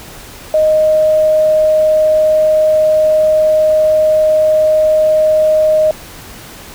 sine tone, 621 Hz, D#5, 3 cents flat, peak -7 dBFS, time 0.54-5.91 s, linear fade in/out 2 ms, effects pink hiss -33 dBFS RMS until 6.74 s

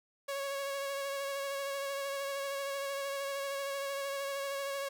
sawtooth tone with vibrato, 554.4 Hz, C#5, in tune, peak -31 dBFS, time 0.28-4.89 s, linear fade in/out 10 ms, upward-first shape sine, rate 13 Hz, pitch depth 21 cents each way, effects none

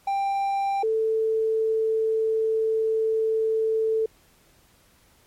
triangle / sine tone pair in turn, 790 / 442.5 Hz, G5 / A4, +13 / +10 cents, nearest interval minor seventh, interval 1003 cents, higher first, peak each -20 dBFS, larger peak neither, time 0.07-0.83 / 0.83-4.06 s, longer second, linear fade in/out 5 ms, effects pink hiss -59 dBFS RMS until 5.26 s + MP3 64 kbps

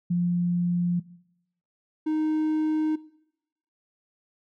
sine / triangle tone pair in turn, 175.2 / 310.6 Hz, F3 / D#4, +6 / -3 cents, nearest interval minor seventh, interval 991 cents, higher second, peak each -21 dBFS, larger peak neither, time 0.1-1 / 2.06-2.96 s, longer neither, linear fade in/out 10 ms, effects noise-tail reverb RT60 0.8 s tail -20 dB re dry

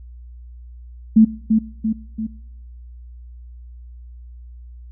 sine tone with echo, 220 Hz, A3, in tune, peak -6 dBFS, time 1.16-1.25 s, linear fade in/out 10 ms, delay 340 ms, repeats 3, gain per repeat -5 dB, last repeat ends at 2.27 s, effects noise-tail reverb RT60 1.0 s tail -24 dB re dry + added 60 Hz sine -36 dBFS peak until 4.91 s

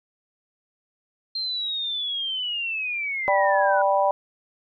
sine linear sweep, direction down, 4186 to 1436 Hz, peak -25 dBFS, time 1.35-3.82 s, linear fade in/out 5 ms
harmonic tone, 196 Hz, G3, in tune, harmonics 3 / 4 / 5, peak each -21 / -22 / -23 dBFS, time 3.28-4.11 s, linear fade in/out 0 ms
effects none

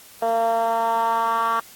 10% pulse tone with band-pass filter sweep, 228.4 Hz, A#3, 35 cents flat, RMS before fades -21 dBFS, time 0.22-1.6 s, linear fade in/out 5 ms, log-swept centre 620 to 1200 Hz, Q 3.7, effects white hiss -46 dBFS RMS until 1.75 s + AAC 64 kbps

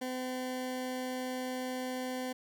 20% pulse tone, 255.1 Hz, C4, 44 cents flat, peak -30 dBFS, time 0.01-2.33 s, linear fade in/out 10 ms, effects none

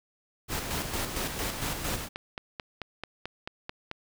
pink noise with tremolo, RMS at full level -31 dBFS, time 0.48-2.09 s, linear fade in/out 50 ms, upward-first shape square, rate 4.4 Hz, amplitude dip 45%
click train, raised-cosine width 0.3 ms, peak -19 dBFS, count 10, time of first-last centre 1.94-3.914 s, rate 4.56 Hz
effects none

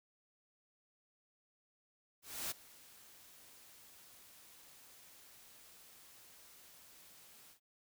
white noise with ADSR envelope, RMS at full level -39 dBFS, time 2.22-7.6 s, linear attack 290 ms, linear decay 15 ms, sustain -21 dB, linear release 100 ms, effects none

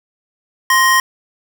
square tone pair together, 1046.5 / 1873.8 Hz, C6 / A#6, 0 / +8 cents, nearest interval minor seventh, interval 1008 cents, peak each -13 dBFS, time 0.7-1 s, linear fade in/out 2 ms, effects none

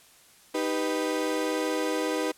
35% pulse chord, Eb augmented, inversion none, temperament equal, 311.1 / 392 / 493.9 Hz, Eb4 / G4 / B4, 0 / 0 / 0 cents, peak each -28 / -31 / -28 dBFS, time 0.54-2.32 s, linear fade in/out 10 ms, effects white hiss -56 dBFS RMS until 2.37 s + low-pass 12000 Hz 12 dB/octave

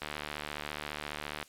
click train, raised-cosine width 0.3 ms, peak -20 dBFS, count 106, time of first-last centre 0.02-1.428 s, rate 74.6 Hz, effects white hiss -60 dBFS RMS until 1.48 s + low-pass 12000 Hz 12 dB/octave

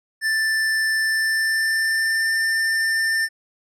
square tone with pitch glide, 1767 to 1793.7 Hz, A6 to A6, +7 to +33 cents, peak -19 dBFS, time 0.21-3.29 s, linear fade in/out 50 ms, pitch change +26 cents, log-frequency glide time 1-2.34 s, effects low-pass 11000 Hz 12 dB/octave

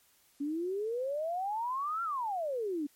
sine exponential two-way sweep, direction up then down, 278 to 1388 to 278 Hz, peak -31 dBFS, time 0.4-2.87 s, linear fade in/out 10 ms, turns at 2.03 s, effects white hiss -66 dBFS RMS until 2.95 s + MP3 64 kbps

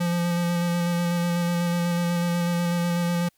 square tone with vibrato, 173.1 Hz, F3, 15 cents flat, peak -22 dBFS, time 0-3.29 s, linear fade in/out 10 ms, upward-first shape square, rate 8.1 Hz, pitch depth 13 cents each way, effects white hiss -67 dBFS RMS until 3.37 s + MP3 96 kbps

